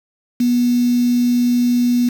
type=tone with quantisation; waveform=sine; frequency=243.4 Hz; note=B3; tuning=25 cents flat; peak=-12 dBFS; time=0.4-2.09 s; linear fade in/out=5 ms; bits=5; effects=none